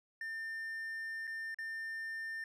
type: tone with dropouts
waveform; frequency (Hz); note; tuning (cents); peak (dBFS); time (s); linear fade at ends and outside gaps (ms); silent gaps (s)
triangle; 1800; A6; +39; -37; 0.21-2.44; 2; 1.271-1.275 / 1.545-1.586
effects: none